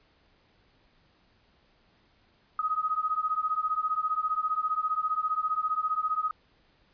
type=beating tone pair; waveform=sine; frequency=1251 / 1266 Hz; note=D#6 / D#6; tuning=+9 / +30 cents; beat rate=15 Hz; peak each=-29 dBFS; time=2.59-6.31 s; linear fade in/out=2 ms; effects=pink hiss -65 dBFS RMS until 6.93 s + resampled to 11025 Hz